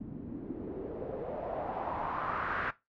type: noise with low-pass filter sweep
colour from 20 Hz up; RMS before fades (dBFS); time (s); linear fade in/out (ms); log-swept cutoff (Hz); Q
white; -37; 0-2.71; 10; 210 to 1600; 3.2
effects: noise-tail reverb RT60 0.2 s tail -17 dB re dry + low-pass 3000 Hz 12 dB/octave